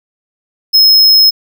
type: tone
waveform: square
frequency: 5160 Hz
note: E8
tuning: 38 cents flat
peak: -4 dBFS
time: 0.73-1.31 s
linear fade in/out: 20 ms
effects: none